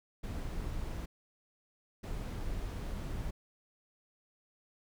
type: noise bursts at uneven times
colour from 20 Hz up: brown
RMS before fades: -38 dBFS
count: 2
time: 0.23-1.06 / 2.03-3.31 s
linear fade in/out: 10 ms
effects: none